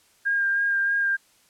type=tone with vibrato; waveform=sine; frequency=1609 Hz; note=G6; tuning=45 cents sharp; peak=-20 dBFS; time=0.25-1.17 s; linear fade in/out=20 ms; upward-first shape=sine; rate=3.2 Hz; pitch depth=17 cents each way; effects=white hiss -60 dBFS RMS until 1.49 s + low-pass 11000 Hz 12 dB/octave